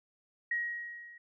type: tone with level ramp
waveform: sine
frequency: 1894 Hz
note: A#6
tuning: 27 cents sharp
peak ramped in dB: -28 to -50 dBFS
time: 0.51-1.18 s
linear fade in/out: 5 ms
effects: none